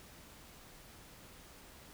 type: silence
effects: pink hiss -56 dBFS RMS until 1.93 s